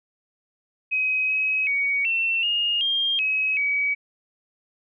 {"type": "tone with pitch steps", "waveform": "sine", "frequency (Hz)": [2530, 2547, 2246, 2696, 2845, 3210, 2553, 2271], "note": ["D#7", "D#7", "C#7", "E7", "F7", "G7", "D#7", "C#7"], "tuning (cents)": [28, 40, 22, 38, 31, 40, 44, 41], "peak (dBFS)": -20, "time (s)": [0.91, 3.95], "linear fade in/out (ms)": 20, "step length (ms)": 380, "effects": []}